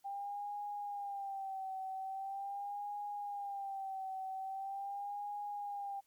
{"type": "tone with vibrato", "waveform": "sine", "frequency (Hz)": 792, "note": "G5", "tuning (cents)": 18, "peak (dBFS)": -39, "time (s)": [0.04, 6.01], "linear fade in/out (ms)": 20, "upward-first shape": "sine", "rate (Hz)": 0.42, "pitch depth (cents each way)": 66, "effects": ["white hiss -75 dBFS RMS until 6.06 s", "Opus 48 kbps"]}